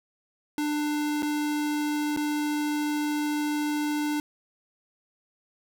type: tone with dropouts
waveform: square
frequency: 297.7 Hz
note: D4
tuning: 24 cents sharp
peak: -26 dBFS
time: 0.58-4.2 s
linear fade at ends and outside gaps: 1 ms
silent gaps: 1.223-1.229 / 2.164-2.172 s
effects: none